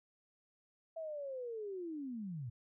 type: linear sweep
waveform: sine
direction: down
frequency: 661 to 110 Hz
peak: -40 dBFS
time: 0.96-2.5 s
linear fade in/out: 10 ms
effects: none